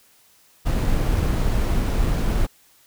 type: noise with sample-and-hold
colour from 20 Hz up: brown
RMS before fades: -20 dBFS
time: 0.65-2.47 s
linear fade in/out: 20 ms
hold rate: 11025 Hz
effects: white hiss -56 dBFS RMS until 2.86 s